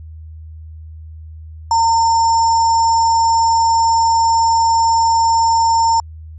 sine tone with sample-and-hold, 911 Hz, A#5, 40 cents flat, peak -10 dBFS, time 1.71-6 s, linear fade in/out 2 ms, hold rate 6300 Hz, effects added 79 Hz sine -31 dBFS peak until 6.38 s + resampled to 24000 Hz

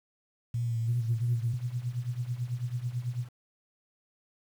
sine tone with vibrato, 116.54 Hz, A#2, in tune, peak -27 dBFS, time 0.54-1.54 s, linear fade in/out 5 ms, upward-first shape triangle, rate 2.9 Hz, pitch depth 46 cents each way
sine tone with tremolo, 122.1 Hz, B2, 19 cents flat, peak -26 dBFS, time 0.86-3.29 s, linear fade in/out 50 ms, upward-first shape triangle, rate 9.1 Hz, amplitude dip 90%
effects tanh soft clip ceiling -19 dBFS + 9-bit

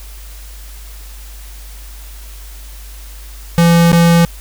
square tone with dropouts, 169.4 Hz, E3, 48 cents sharp, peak -7 dBFS, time 3.58-4.25 s, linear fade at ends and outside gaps 0 ms, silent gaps 3.918-3.929 s, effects added 50 Hz sine -30 dBFS peak until 4.4 s + white hiss -39 dBFS RMS until 4.4 s

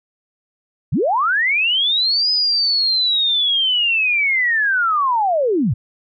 sine linear two-way sweep, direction up then down, 90 to 5040 to 90 Hz, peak -14 dBFS, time 0.92-5.74 s, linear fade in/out 10 ms, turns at 2.31 s, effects none

